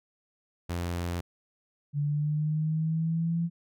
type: tone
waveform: sawtooth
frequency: 86.8 Hz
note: F2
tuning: 10 cents flat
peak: -26 dBFS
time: 0.69-1.21 s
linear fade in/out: 10 ms
type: linear sweep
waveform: sine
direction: up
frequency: 144.1 to 170 Hz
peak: -25 dBFS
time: 1.93-3.5 s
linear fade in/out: 50 ms
effects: none